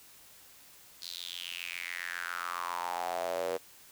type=tone with high-pass filter sweep; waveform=square; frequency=43.65 Hz; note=F1; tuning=in tune; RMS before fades=-37 dBFS; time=1.01-3.58 s; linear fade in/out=20 ms; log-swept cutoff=4400 to 480 Hz; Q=5.6; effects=white hiss -56 dBFS RMS until 3.91 s